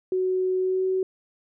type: tone with pitch glide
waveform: sine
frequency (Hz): 371.6 to 375.9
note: F#4 to F#4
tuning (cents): +7 to +27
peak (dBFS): -21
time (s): 0.12-1.03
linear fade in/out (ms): 2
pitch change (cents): +20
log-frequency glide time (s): 0.58-0.85
effects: none